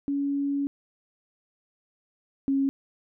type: tone pair in turn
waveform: sine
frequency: 281.4 / 273.4 Hz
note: C#4 / C#4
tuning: +26 / -24 cents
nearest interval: unison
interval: 50 cents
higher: first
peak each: -24 / -21 dBFS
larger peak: second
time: 0.08-0.67 / 2.48-2.69 s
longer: first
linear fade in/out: 0 ms
effects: none